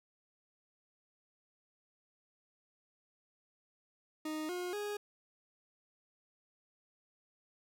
40% pulse tone with pitch steps, 310 / 358.2 / 413.8 Hz, D#4 / F4 / G#4, -6 / +44 / -6 cents, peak -36 dBFS, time 4.25-4.97 s, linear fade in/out 5 ms, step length 240 ms, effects none

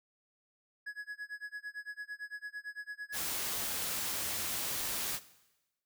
triangle tone with tremolo, 1680 Hz, G#6, 19 cents sharp, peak -35 dBFS, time 0.86-3.22 s, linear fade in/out 10 ms, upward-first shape sine, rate 8.9 Hz, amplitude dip 90%
white noise, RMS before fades -36 dBFS, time 3.12-5.2 s, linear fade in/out 50 ms
effects noise-tail reverb RT60 1.0 s tail -17 dB re dry

